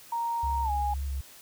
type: tone with pitch glide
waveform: sine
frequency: 932.3 to 825.8 Hz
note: A#5 to G#5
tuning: 0 to -10 cents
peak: -27 dBFS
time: 0.12-0.94 s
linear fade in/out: 5 ms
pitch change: -210 cents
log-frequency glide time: 0.63-0.71 s
type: tone with vibrato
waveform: sine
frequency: 68.6 Hz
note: C#2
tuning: 17 cents flat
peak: -29 dBFS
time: 0.43-1.21 s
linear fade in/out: 5 ms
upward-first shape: square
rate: 3.8 Hz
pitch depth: 17 cents each way
effects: white hiss -51 dBFS RMS until 1.41 s